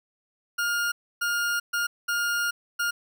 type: tone bursts at uneven times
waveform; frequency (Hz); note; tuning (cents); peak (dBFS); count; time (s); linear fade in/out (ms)
40% pulse; 1415; F6; +22; -23; 5; 0.58-0.92 / 1.21-1.6 / 1.73-1.87 / 2.08-2.51 / 2.79-2.91; 10
effects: none